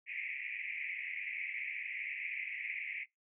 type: band-pass noise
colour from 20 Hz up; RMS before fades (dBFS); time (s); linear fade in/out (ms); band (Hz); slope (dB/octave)
pink; -41; 0.06-3.06; 50; 2000 to 2500; 96
effects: noise-tail reverb RT60 0.2 s tail -26 dB re dry